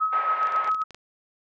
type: tone with tremolo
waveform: sine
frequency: 1279 Hz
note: D#6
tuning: 47 cents sharp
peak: -19 dBFS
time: 0-0.84 s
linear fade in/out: 20 ms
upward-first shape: sine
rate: 7.4 Hz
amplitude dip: 60%
type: band-pass noise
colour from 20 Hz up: pink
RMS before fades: -34 dBFS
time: 0.12-0.7 s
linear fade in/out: 10 ms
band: 630 to 2000 Hz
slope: 24 dB/octave
type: clicks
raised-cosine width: 0.2 ms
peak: -26 dBFS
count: 11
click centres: 0.431 / 0.471 / 0.523 / 0.562 / 0.645 / 0.676 / 0.716 / 0.746 / 0.817 / 0.907 / 0.946 s
effects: none